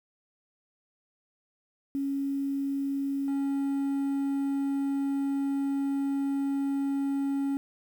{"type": "tone pair in turn", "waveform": ["sine", "triangle"], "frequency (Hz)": [276.7, 276.7], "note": ["C#4", "C#4"], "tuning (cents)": [-3, -3], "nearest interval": "unison", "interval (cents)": 0, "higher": "neither", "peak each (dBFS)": [-27, -24], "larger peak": "second", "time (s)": [[1.95, 3.28], [3.28, 7.57]], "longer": "second", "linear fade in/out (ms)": 0, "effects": ["9-bit"]}